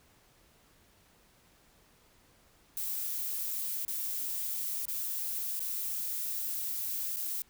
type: noise with dropouts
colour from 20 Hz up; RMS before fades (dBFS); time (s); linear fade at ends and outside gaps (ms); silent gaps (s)
violet; -35; 2.77-7.42; 1; 3.85-3.88 / 4.855-4.882 / 5.594-5.603 / 7.161-7.168
effects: pink hiss -64 dBFS RMS until 7.49 s